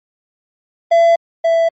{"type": "tone pair in turn", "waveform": "triangle", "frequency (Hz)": [673, 663], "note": ["E5", "E5"], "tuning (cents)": [36, 10], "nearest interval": "unison", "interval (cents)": 26, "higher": "first", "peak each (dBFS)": [-5, -8], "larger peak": "first", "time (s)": [[0.91, 1.16], [1.44, 1.69]], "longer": "neither", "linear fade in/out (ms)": 10, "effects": ["MP3 32 kbps"]}